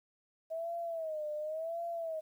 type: tone with vibrato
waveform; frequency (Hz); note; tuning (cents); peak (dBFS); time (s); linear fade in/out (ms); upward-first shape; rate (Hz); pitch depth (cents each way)
sine; 640; D#5; +49; -35; 0.5-2.21; 20; sine; 0.92; 110
effects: 11-bit